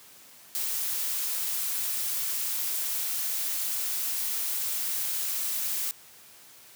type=noise; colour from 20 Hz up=blue; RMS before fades=-30 dBFS; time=0.55-5.91 s; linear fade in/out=0 ms; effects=white hiss -52 dBFS RMS until 6.75 s + high-pass 80 Hz 12 dB/octave